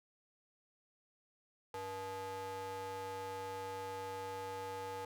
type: ring-modulated tone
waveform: square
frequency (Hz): 191.4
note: G3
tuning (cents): -41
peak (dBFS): -39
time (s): 1.74-5.05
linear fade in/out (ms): 2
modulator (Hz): 672
effects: none